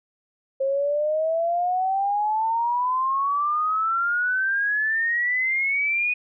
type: exponential sweep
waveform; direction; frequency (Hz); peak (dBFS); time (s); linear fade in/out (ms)
sine; up; 533 to 2489; -20; 0.6-6.14; 10
effects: none